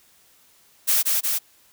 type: noise with echo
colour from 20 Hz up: blue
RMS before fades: -19 dBFS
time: 0.87-1.03 s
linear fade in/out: 20 ms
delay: 180 ms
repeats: 2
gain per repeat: -2 dB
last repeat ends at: 1.39 s
effects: white hiss -57 dBFS RMS until 1.72 s